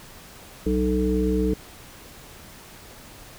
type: harmonic tone with a mistuned harmonic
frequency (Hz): 63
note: B1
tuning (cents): +35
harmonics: 1 / 3 / 5 / 7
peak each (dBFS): -25 / -25 / -25 / -25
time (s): 0.66-1.54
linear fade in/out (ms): 5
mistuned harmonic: 5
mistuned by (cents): -45
effects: pink hiss -45 dBFS RMS until 3.38 s